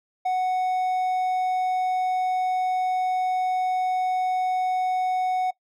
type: tone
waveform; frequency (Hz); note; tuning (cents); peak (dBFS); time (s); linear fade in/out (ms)
triangle; 740; F#5; 0; -19; 0.25-5.51; 10
effects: noise-tail reverb RT60 0.1 s tail -20 dB re dry